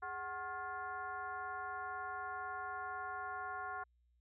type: tone with frequency modulation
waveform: sine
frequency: 1078 Hz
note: C#6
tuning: 49 cents flat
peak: -40 dBFS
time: 0.02-3.84 s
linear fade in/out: 10 ms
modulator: 332 Hz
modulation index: 1.4
effects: added 60 Hz sine -70 dBFS peak until 4.2 s